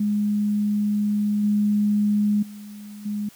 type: tone with level steps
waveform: sine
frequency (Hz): 207.7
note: G#3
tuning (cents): 0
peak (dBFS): -19 / -17 / -36 / -24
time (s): 0-3.29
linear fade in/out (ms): 5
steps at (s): 1.43 / 2.42 / 3.05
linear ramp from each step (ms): 10
effects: white hiss -51 dBFS RMS until 3.35 s